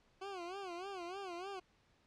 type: tone with vibrato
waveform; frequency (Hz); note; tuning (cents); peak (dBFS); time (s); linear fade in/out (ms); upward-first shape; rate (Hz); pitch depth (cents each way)
20% pulse; 370; F#4; 0; -38; 0.21-1.6; 10; sine; 3.3; 140
effects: pink hiss -72 dBFS RMS until 2.06 s + low-pass 5000 Hz 12 dB/octave